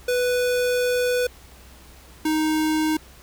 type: tone pair in turn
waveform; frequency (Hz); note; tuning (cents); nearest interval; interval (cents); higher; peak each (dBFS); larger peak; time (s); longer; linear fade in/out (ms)
square; 494.4 / 311.5; B4 / D#4; +2 / +2; minor sixth; 800; first; -20; neither; 0.08-1.27 / 2.25-2.97; first; 5
effects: added 63 Hz sine -48 dBFS peak until 3.22 s + pink hiss -49 dBFS RMS until 3.22 s